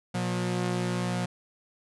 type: tone pair together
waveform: sawtooth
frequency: 119.92 / 179.4 Hz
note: A#2 / F3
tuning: +49 / +47 cents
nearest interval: perfect fifth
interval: 698 cents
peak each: -27 / -25 dBFS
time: 0.14-1.26 s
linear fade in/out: 10 ms
effects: resampled to 24000 Hz